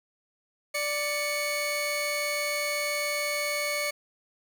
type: tone pair together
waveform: sawtooth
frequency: 587.3 / 2217 Hz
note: D5 / C#7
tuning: 0 / 0 cents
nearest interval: octave + major seventh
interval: 2300 cents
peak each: -27 / -26 dBFS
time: 0.74-3.91 s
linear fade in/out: 10 ms
effects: 10-bit